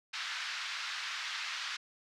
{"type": "band-pass noise", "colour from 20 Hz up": "pink", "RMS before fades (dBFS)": -39, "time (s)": [0.13, 1.77], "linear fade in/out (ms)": 10, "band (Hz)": [1300, 5200], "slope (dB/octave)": 24, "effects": []}